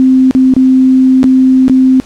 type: tone with dropouts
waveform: sine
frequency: 260.2 Hz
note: C4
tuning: 9 cents flat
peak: -3 dBFS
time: 0-2 s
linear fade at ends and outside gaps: 0 ms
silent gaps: 0.31-0.35 / 0.538-0.565 / 1.231-1.241 / 1.681-1.697 s
effects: pink hiss -37 dBFS RMS until 2.05 s + low-pass 8000 Hz 12 dB/octave